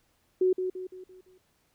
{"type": "tone with echo", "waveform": "sine", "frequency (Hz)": 370, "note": "F#4", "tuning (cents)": 0, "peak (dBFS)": -20, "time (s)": [0.41, 0.53], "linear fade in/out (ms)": 5, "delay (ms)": 170, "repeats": 5, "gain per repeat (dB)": -7, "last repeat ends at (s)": 1.38, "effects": ["pink hiss -70 dBFS RMS until 1.74 s"]}